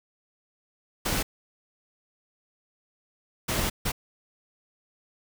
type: noise bursts at uneven times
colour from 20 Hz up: pink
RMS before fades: -27 dBFS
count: 3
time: 1.05-1.23 / 3.48-3.7 / 3.85-3.92 s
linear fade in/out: 10 ms
effects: none